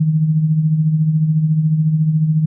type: tone with tremolo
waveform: sine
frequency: 156.4 Hz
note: D#3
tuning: 9 cents sharp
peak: -9 dBFS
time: 0-2.46 s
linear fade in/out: 10 ms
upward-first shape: triangle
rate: 14 Hz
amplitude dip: 60%
effects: none